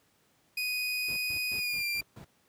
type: tone with pitch glide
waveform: 30% pulse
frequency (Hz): 2489 to 2377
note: D#7 to D7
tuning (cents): 0 to +20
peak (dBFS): -27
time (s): 0.57-2.01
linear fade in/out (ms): 5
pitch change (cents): -80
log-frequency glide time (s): 1.56-1.85
type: noise bursts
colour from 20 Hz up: brown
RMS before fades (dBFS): -43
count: 6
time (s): 1.08-2.246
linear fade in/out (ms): 5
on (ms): 86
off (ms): 130
effects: pink hiss -68 dBFS RMS until 2.48 s + high-pass 100 Hz 12 dB/octave